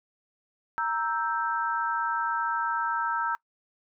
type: chord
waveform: sine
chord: E diminished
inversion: second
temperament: equal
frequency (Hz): 932.3 / 1318.5 / 1568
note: Bb5 / E6 / G6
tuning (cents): 0 / 0 / 0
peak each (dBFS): -29 / -29 / -32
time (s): 0.78-3.35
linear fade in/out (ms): 0
effects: noise-tail reverb RT60 0.1 s tail -23 dB re dry